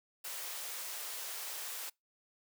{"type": "high-pass noise", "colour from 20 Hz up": "white", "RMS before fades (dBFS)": -42, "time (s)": [0.24, 1.9], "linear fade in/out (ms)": 10, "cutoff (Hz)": 440, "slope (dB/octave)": 24, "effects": ["noise-tail reverb RT60 0.2 s tail -26 dB re dry"]}